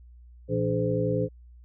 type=tone cluster; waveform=sine; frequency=116.8 / 169.4 / 293.6 / 422.1 / 512 Hz; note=A#2 / E3 / D4 / G#4 / C5; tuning=+4 / +48 / 0 / +28 / -38 cents; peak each=-29 / -30 / -32 / -30 / -28 dBFS; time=0.48-1.29 s; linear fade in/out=50 ms; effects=added 60 Hz sine -47 dBFS peak until 1.64 s